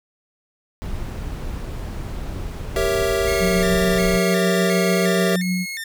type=noise; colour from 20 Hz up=brown; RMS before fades=-28 dBFS; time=0.82-4.18 s; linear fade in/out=0 ms
type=chord; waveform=square; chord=G diminished seventh; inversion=none; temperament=equal; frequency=392 / 466.2 / 554.4 / 659.3 Hz; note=G4 / Bb4 / Db5 / Fb5; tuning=0 / 0 / 0 / 0 cents; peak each=-23 / -25 / -27 / -25 dBFS; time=2.76-5.36 s; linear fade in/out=2 ms
type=tone with vibrato; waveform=sawtooth; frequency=1975.5 Hz; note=B6; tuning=in tune; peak=-24 dBFS; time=3.27-5.84 s; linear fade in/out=5 ms; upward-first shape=square; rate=1.4 Hz; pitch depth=160 cents each way
type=tone with tremolo; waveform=sine; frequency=181.4 Hz; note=F#3; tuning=34 cents flat; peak=-18 dBFS; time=3.39-5.66 s; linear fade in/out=50 ms; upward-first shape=triangle; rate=6.7 Hz; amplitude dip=30%
effects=none